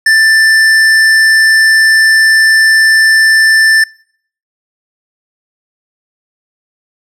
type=tone; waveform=square; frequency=1771 Hz; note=A6; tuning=11 cents sharp; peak=-5 dBFS; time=0.06-3.84 s; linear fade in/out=5 ms; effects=noise-tail reverb RT60 0.6 s tail -25 dB re dry + low-pass 9000 Hz 12 dB/octave